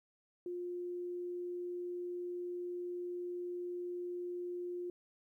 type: tone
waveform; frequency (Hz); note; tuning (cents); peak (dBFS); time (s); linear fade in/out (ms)
sine; 354; F4; +23; -38; 0.46-4.9; 2
effects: 13-bit